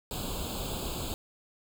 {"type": "noise with comb filter", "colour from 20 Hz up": "pink", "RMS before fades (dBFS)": -35, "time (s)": [0.11, 1.14], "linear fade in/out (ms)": 0, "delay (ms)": 0.26, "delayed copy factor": 1, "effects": []}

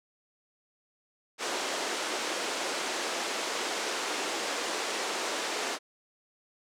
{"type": "band-pass noise", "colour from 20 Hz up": "pink", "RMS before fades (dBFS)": -33, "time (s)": [1.38, 5.79], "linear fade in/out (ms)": 50, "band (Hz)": [330, 8000], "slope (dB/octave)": 24, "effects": []}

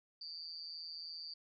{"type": "tone with amplitude modulation", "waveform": "sine", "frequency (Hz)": 4649, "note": "D8", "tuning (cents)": -18, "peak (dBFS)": -40, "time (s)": [0.21, 1.34], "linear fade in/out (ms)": 5, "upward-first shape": "sine", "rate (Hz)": 163, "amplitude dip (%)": 100, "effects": []}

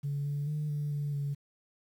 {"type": "tone with pitch steps", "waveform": "sine", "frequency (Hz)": [142.4, 144.2, 150.7, 147, 145, 142.2], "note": ["C#3", "D3", "D3", "D3", "D3", "C#3"], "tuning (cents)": [47, -31, 45, 2, -22, 45], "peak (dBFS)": -29, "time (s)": [0.03, 1.35], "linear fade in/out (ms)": 20, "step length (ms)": 220, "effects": ["tanh soft clip ceiling -27 dBFS", "10-bit"]}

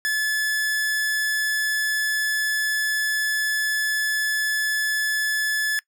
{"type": "tone", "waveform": "45% pulse", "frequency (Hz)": 1724, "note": "A6", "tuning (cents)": -36, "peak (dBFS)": -20, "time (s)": [0.05, 5.79], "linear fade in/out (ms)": 0, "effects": ["noise-tail reverb RT60 0.1 s tail -22 dB re dry"]}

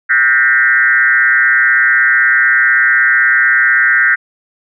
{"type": "tone with frequency modulation", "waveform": "sine", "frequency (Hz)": 1700, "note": "G#6", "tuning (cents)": 40, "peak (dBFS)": -7, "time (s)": [0.09, 4.16], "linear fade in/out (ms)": 20, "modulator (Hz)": 129, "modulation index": 2.1, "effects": []}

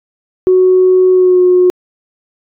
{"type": "tone with pitch glide", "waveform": "sine", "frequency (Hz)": [370, 362.4], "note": ["F#4", "F#4"], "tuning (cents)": [0, -36], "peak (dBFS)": -4, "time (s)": [0.47, 1.7], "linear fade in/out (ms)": 0, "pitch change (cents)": -36, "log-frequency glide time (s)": [1.12, 1.41], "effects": ["tanh soft clip ceiling 0 dBFS"]}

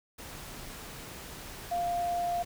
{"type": "tone in noise", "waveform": "sine", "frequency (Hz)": 698.5, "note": "F5", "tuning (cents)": 0, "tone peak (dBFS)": -28, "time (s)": [1.71, 2.43], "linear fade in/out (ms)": 10, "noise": "pink", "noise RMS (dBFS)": -44, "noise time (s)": [0.18, 2.45], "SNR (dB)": 13, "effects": []}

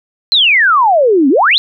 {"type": "exponential two-way sweep", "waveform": "sine", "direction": "down then up", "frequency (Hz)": [4204, 255.1, 4204], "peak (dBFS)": -6, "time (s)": [0.32, 1.58], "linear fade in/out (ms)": 0, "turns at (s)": 1.29, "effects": []}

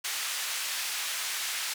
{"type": "band-pass noise", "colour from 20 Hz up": "pink", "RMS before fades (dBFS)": -33, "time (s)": [0.04, 1.74], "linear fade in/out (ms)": 10, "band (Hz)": [1800, 13000], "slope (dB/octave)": 12, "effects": []}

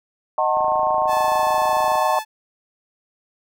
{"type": "chord", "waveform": "sine", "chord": "D# diminished seventh", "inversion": "none", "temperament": "just", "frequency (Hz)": [622.3, 746.7, 896, 1075.3], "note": ["D#5", "F#5", "A5", "C6"], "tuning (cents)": [0, 16, 31, 47], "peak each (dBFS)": -22, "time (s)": [0.38, 2.19], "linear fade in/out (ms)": 2}
{"type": "click train", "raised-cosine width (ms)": 1, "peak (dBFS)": -22, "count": 38, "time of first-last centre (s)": [0.57, 1.956], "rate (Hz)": 26.7}
{"type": "tone", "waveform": "sawtooth", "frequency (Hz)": 870, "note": "A5", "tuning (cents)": -20, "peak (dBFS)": -22, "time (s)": [1.07, 2.25], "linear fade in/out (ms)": 50}
{"effects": []}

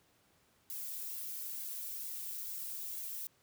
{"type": "noise with flanger", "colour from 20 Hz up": "violet", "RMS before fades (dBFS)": -42, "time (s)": [0.7, 3.27], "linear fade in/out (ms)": 0, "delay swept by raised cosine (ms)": [1.6, 2.45], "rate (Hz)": 2.2, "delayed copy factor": -0.55, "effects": ["pink hiss -70 dBFS RMS until 3.42 s", "high-pass 80 Hz 12 dB/octave"]}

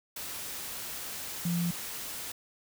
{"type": "tone in noise", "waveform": "sine", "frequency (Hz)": 172.3, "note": "F3", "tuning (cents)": -23, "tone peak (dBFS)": -27, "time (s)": [1.45, 1.71], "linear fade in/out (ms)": 5, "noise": "white", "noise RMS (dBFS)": -39, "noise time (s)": [0.16, 2.32], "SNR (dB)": 9, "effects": []}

